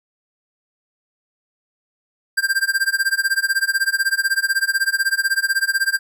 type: tone with tremolo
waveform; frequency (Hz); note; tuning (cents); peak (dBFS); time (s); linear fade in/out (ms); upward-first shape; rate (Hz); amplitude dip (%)
square; 1585; G6; +19; -14; 2.37-5.99; 10; sine; 16; 95
effects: none